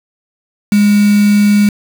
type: tone with quantisation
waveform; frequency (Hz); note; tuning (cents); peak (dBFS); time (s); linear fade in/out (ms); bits
sine; 205.9; G#3; -15; -6; 0.72-1.69; 2; 3
effects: none